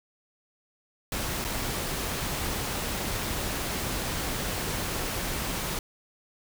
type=noise with dropouts; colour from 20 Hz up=pink; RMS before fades=-31 dBFS; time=1.12-5.79 s; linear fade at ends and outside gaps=2 ms; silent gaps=1.443-1.448 s; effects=none